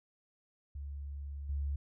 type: tone with level steps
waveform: sine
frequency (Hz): 70.8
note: C#2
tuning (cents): +37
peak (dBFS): -39 / -32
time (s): 0.75-1.76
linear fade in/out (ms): 5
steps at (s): 1.49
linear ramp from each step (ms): 5
effects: none